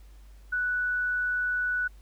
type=tone; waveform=sine; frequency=1480 Hz; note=F#6; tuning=in tune; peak=-25 dBFS; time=0.52-1.88 s; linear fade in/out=10 ms; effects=added 50 Hz sine -47 dBFS peak until 2.01 s + pink hiss -63 dBFS RMS until 2.01 s